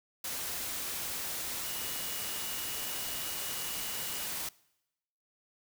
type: tone in noise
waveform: sine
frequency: 2900 Hz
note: F#7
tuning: 35 cents flat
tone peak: -47 dBFS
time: 1.64-4.27 s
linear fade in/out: 5 ms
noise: white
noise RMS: -37 dBFS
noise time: 0.24-4.49 s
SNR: -13 dB
effects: noise-tail reverb RT60 0.9 s tail -23 dB re dry